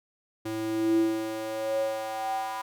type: tone with high-pass filter sweep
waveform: square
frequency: 110 Hz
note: A2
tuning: in tune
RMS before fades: -29 dBFS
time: 0.45-2.62 s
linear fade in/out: 10 ms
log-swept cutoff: 240 to 920 Hz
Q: 8.6
effects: none